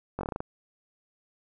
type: slowing click train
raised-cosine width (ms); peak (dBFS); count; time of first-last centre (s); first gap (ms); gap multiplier
1; -18; 8; 0.19-0.405; 20; 1.14
effects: none